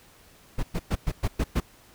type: noise bursts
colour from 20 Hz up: brown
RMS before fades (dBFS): -24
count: 7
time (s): 0.58-1.604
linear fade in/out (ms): 10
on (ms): 52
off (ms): 110
effects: pink hiss -55 dBFS RMS until 1.94 s